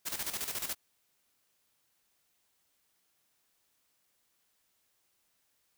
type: noise with tremolo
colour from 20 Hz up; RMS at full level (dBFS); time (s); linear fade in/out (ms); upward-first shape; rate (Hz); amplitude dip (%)
white; -35; 0.05-0.75; 20; square; 14; 65
effects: white hiss -75 dBFS RMS until 5.77 s